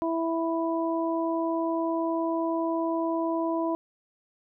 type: harmonic tone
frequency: 329.6 Hz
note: E4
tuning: in tune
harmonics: 1 / 2 / 3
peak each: -27 / -30 / -32 dBFS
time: 0.02-3.75 s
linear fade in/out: 0 ms
effects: none